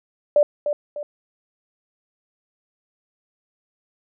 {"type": "tone with echo", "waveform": "sine", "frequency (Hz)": 588, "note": "D5", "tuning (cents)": 2, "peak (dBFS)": -11, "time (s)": [0.36, 0.43], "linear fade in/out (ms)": 2, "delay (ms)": 300, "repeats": 2, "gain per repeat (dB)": -8, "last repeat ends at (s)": 1.03, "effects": []}